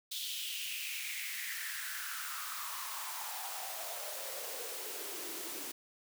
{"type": "noise with high-pass filter sweep", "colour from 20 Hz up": "white", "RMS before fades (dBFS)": -41, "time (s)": [0.11, 5.72], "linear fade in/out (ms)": 10, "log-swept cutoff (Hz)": [3500, 290], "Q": 5, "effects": []}